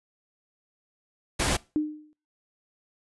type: noise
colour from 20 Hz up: pink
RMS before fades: -25 dBFS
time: 1.39-1.57 s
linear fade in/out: 10 ms
type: tone with exponential decay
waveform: sine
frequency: 303.8 Hz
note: D#4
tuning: 41 cents flat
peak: -19 dBFS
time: 1.76-2.13 s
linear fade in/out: 0 ms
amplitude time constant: 79 ms
effects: noise-tail reverb RT60 0.3 s tail -22 dB re dry + resampled to 24000 Hz